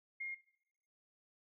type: tone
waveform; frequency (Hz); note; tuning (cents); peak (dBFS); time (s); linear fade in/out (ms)
sine; 2133; C7; +33; -39; 0.2-0.35; 10
effects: noise-tail reverb RT60 0.8 s tail -17 dB re dry